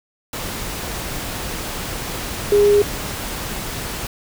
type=tone in noise; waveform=sine; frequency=410 Hz; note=G#4; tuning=22 cents flat; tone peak=-10 dBFS; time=2.52-2.82 s; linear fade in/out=2 ms; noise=pink; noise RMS=-27 dBFS; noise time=0.33-4.07 s; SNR=+14 dB; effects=none